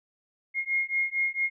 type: beating tone pair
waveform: sine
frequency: 2142 / 2146.4 Hz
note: C7 / C7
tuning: +40 / +44 cents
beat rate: 4.4 Hz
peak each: -28 dBFS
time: 0.54-1.5 s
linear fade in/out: 50 ms
effects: none